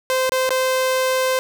sawtooth tone with dropouts, 518 Hz, C5, 17 cents flat, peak -13 dBFS, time 0.1-1.39 s, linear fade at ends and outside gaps 0 ms, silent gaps 0.294-0.32 / 0.492-0.506 s, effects none

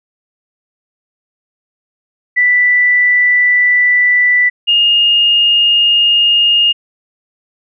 sine tone pair in turn, 1975.5 / 2840 Hz, B6 / F7, 0 / +28 cents, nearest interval tritone, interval 628 cents, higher second, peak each -7 dBFS, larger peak neither, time 2.36-4.5 / 4.67-6.73 s, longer first, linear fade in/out 20 ms, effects none

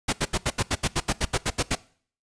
pink noise bursts, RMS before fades -23 dBFS, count 14, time 0.08-1.754 s, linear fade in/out 10 ms, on 49 ms, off 76 ms, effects noise-tail reverb RT60 0.5 s tail -21 dB re dry + resampled to 22050 Hz

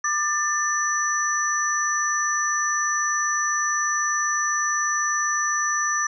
sine tone cluster, 1197 / 1776 / 5930 Hz, D6 / A6 / F#8, +33 / +16 / +3 cents, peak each -25 dBFS, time 0.04-6.07 s, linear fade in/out 5 ms, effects none

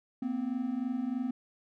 triangle tone pair together, 235 / 258.2 Hz, A#3 / C4, +14 / -23 cents, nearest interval major second, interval 163 cents, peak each -33 / -30 dBFS, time 0.22-1.31 s, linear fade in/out 5 ms, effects none

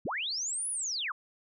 sine linear two-way sweep, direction up then down, 78.3 to 10430 to 1004 Hz, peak -31 dBFS, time 0.05-1.12 s, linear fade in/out 5 ms, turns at 0.69 s, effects none

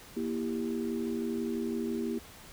sine chord, E diminished, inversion second, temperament just, 237.3 / 329.6 / 395.6 Hz, Bb3 / E4 / G4, +31 / 0 / +16 cents, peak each -33 / -36 / -36 dBFS, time 0.16-2.19 s, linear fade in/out 10 ms, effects pink hiss -51 dBFS RMS until 2.52 s

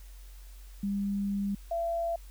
sine tone pair in turn, 200.1 / 675 Hz, G3 / E5, +36 / +41 cents, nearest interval octave + major sixth, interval 2105 cents, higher second, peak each -28 dBFS, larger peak neither, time 0.83-1.55 / 1.71-2.16 s, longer first, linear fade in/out 5 ms, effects added 46 Hz sine -45 dBFS peak until 2.3 s + white hiss -59 dBFS RMS until 2.3 s

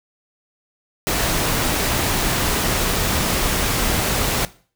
pink noise, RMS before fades -20 dBFS, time 1.07-4.45 s, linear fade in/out 0 ms, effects noise-tail reverb RT60 0.4 s tail -18 dB re dry

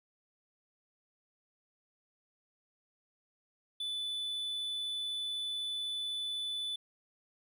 triangle tone, 3488 Hz, A7, 16 cents flat, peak -33 dBFS, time 3.8-6.76 s, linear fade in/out 5 ms, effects none

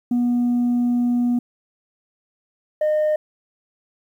sine tone pair in turn, 242.6 / 611.3 Hz, B3 / D#5, -31 / -31 cents, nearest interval octave + major third, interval 1600 cents, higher second, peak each -14 dBFS, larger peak neither, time 0.11-1.39 / 2.81-3.16 s, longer first, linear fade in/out 5 ms, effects tanh soft clip ceiling -15 dBFS + 9-bit

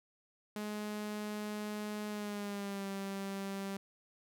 sawtooth tone with pitch glide, 210.2 to 196.12 Hz, G#3 to G3, +21 to +1 cents, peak -34 dBFS, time 0.56-3.77 s, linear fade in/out 2 ms, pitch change -120 cents, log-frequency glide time 2.09-2.87 s, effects none

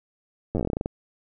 slowing click train, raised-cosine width 2 ms, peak -13 dBFS, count 14, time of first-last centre 0.55-0.859 s, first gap 9 ms, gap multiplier 1.15, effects none

